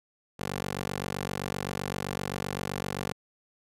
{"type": "tone with high-pass filter", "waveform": "15% pulse", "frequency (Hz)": 47.73, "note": "G1", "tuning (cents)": -45, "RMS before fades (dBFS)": -34, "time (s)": [0.39, 3.13], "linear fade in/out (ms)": 10, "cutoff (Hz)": 180, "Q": 0.54, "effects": ["resampled to 32000 Hz"]}